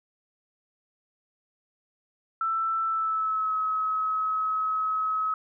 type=tone with pitch glide; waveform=sine; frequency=1329 to 1281.5 Hz; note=E6 to E6; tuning=+14 to -49 cents; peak=-24 dBFS; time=2.41-5.34 s; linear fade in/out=2 ms; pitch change=-63 cents; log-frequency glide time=2.85-3.55 s; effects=none